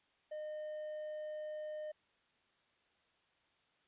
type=tone; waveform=triangle; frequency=611 Hz; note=D#5; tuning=32 cents flat; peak=-39 dBFS; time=0.31-1.92 s; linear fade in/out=10 ms; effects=white hiss -74 dBFS RMS until 3.87 s + resampled to 8000 Hz